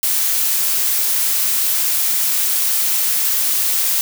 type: noise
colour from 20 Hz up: blue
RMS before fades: -17 dBFS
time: 0.03-4.01 s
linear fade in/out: 0 ms
effects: none